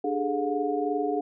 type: tone cluster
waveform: sine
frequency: 295.3 / 407.5 / 430.3 / 718 Hz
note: D4 / G#4 / A4 / F5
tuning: +10 / -33 / -39 / +48 cents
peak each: -30 dBFS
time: 0.04-1.21 s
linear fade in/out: 5 ms
effects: none